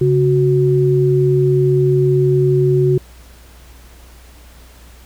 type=tone pair together; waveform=sine; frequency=138.14 / 368.8 Hz; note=C#3 / F#4; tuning=-6 / -6 cents; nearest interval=octave + perfect fourth; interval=1700 cents; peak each=-13 dBFS; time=0.01-2.98 s; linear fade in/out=5 ms; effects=added 60 Hz sine -40 dBFS peak until 5.05 s + pink hiss -46 dBFS RMS until 5.05 s